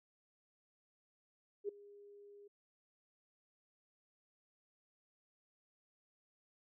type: tone with ADSR envelope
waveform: sine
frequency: 407.2 Hz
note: G#4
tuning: 34 cents flat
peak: -34 dBFS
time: 1.64-2.48 s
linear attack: 47 ms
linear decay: 7 ms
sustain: -21 dB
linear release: 9 ms
effects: none